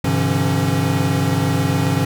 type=tone cluster; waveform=square; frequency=100.4 / 129.4 / 148 / 169.7 / 273.3 Hz; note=G2 / C3 / D3 / F3 / C#4; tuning=+42 / -19 / +14 / -49 / -24 cents; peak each=-23 dBFS; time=0.04-2.05 s; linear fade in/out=5 ms; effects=none